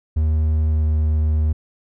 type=tone with pitch glide; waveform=triangle; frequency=77.78 to 77.15 Hz; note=D#2 to D#2; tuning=0 to -14 cents; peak=-13 dBFS; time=0.16-1.53 s; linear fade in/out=10 ms; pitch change=-14 cents; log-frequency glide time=0.68-0.86 s; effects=none